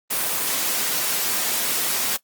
white high-pass noise, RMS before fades -23 dBFS, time 0.1-2.17 s, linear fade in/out 10 ms, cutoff 170 Hz, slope 12 dB/octave, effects noise-tail reverb RT60 0.1 s tail -19 dB re dry + Opus 24 kbps

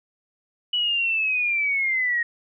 sine linear sweep, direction down, 2960 to 1864.7 Hz, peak -20 dBFS, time 0.73-2.23 s, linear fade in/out 5 ms, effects none

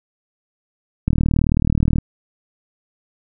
click train, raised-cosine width 5 ms, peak -4 dBFS, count 36, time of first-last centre 1.08-1.984 s, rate 38.7 Hz, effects none

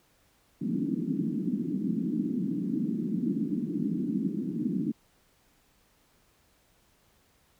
white band-pass noise, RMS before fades -30 dBFS, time 0.61-4.92 s, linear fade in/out 10 ms, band 170 to 300 Hz, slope 48 dB/octave, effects pink hiss -66 dBFS RMS until 7.59 s

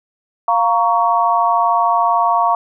sine chord, Bb minor, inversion second, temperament just, 699.2 / 932.3 / 1118.8 Hz, F5 / Bb5 / Db6, +2 / 0 / +16 cents, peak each -16 dBFS, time 0.48-2.55 s, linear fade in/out 2 ms, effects none

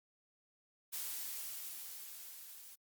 blue noise with level ramp, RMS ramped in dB -40 to -54 dBFS, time 0.92-2.76 s, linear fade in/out 20 ms, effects Opus 48 kbps

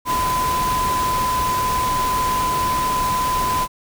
sine tone in noise, 1010 Hz, B5, 39 cents sharp, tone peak -18 dBFS, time 0.05-3.68 s, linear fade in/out 50 ms, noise pink, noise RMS -26 dBFS, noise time 0.05-3.68 s, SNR +5 dB, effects none

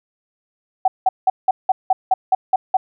sine tone bursts, 756 Hz, F#5, 37 cents sharp, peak -10 dBFS, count 10, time 0.85-2.77 s, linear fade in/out 5 ms, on 30 ms, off 180 ms, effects none

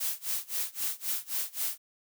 blue noise with tremolo, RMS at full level -30 dBFS, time 0-1.78 s, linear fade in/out 10 ms, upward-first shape sine, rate 3.8 Hz, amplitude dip 95%, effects none

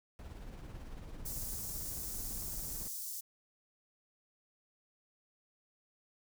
brown noise with tremolo, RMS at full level -44 dBFS, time 0.19-2.88 s, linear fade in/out 0 ms, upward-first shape triangle, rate 18 Hz, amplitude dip 45%
white high-pass noise, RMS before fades -42 dBFS, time 1.25-3.21 s, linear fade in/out 10 ms, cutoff 5500 Hz, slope 24 dB/octave
effects none

